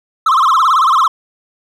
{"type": "tone with vibrato", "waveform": "triangle", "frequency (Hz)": 1174.7, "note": "D6", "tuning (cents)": 0, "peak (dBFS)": -6, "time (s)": [0.26, 1.08], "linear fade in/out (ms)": 5, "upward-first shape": "sine", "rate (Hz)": 18, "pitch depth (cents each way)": 230, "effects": []}